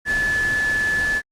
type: tone in noise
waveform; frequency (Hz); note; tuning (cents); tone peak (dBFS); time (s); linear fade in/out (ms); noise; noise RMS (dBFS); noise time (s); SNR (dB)
sine; 1728; A6; -32; -18; 0.05-1.22; 50; pink; -31; 0.05-1.22; +10
effects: low-pass 9000 Hz 12 dB/octave + Opus 48 kbps